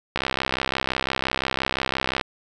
click train, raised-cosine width 0.3 ms, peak -6 dBFS, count 136, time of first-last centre 0.16-2.212 s, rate 65.8 Hz, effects none

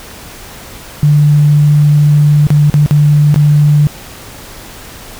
sine tone with dropouts, 147.7 Hz, D3, 10 cents sharp, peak -4 dBFS, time 1.03-3.87 s, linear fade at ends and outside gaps 0 ms, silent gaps 2.469-2.504 / 2.699-2.741 / 2.861-2.91 / 3.343-3.36 s, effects pink hiss -31 dBFS RMS until 5.19 s

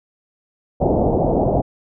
white low-pass noise, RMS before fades -17 dBFS, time 0.8-1.62 s, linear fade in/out 20 ms, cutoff 750 Hz, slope 48 dB/octave, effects none

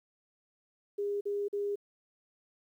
sine tone bursts, 406.6 Hz, G#4, 37 cents flat, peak -30 dBFS, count 3, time 0.98-1.758 s, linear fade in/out 10 ms, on 230 ms, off 44 ms, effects 11-bit

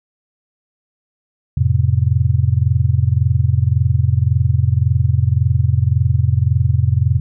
sine chord, F major, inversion none, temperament just, 87.31 / 109.13 / 130.96 Hz, F2 / A2 / C3, 0 / -14 / +2 cents, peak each -16 dBFS, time 1.57-7.2 s, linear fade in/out 5 ms, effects none

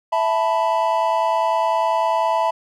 triangle chord, E suspended fourth, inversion none, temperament just, 659.3 / 879 / 988.9 Hz, E5 / A5 / B5, 0 / -2 / +2 cents, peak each -19 dBFS, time 0.12-2.51 s, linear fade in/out 10 ms, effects none

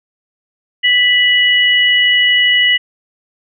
sine tone pair together, 1975.5 / 2928 Hz, B6 / F#7, 0 / -19 cents, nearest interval perfect fifth, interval 681 cents, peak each -11 dBFS, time 0.83-2.78 s, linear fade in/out 20 ms, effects none

